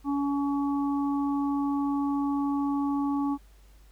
harmonic tone, 282.1 Hz, C#4, 30 cents sharp, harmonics 1 / 3 / 4, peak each -25 / -35 / -37 dBFS, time 0.04-3.38 s, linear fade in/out 50 ms, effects added 50 Hz sine -52 dBFS peak until 3.91 s + pink hiss -63 dBFS RMS until 3.91 s

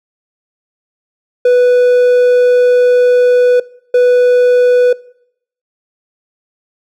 triangle tone bursts at uneven times, 493.9 Hz, B4, in tune, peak -3 dBFS, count 2, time 1.45-3.6 / 3.94-4.93 s, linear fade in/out 5 ms, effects noise-tail reverb RT60 0.7 s tail -22 dB re dry

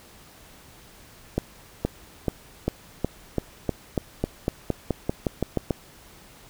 accelerating click train, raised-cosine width 2 ms, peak -9 dBFS, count 17, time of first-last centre 1.38-5.708 s, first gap 470 ms, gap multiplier 0.92, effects pink hiss -50 dBFS RMS until 6.49 s

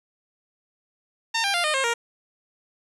10% pulse tone with pitch steps, 910 / 796.8 / 697.7 / 610.9 / 534.9 / 468.3 Hz, A#5 / G5 / F5 / D#5 / C5 / A#4, -42 / +28 / -2 / -32 / +38 / +8 cents, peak -13 dBFS, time 1.34-1.94 s, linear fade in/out 10 ms, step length 100 ms, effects resampled to 24000 Hz + 9-bit

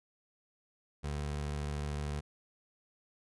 25% pulse tone with vibrato, 73.42 Hz, D2, in tune, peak -31 dBFS, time 1.03-2.21 s, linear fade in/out 20 ms, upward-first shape triangle, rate 20 Hz, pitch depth 53 cents each way, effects resampled to 24000 Hz

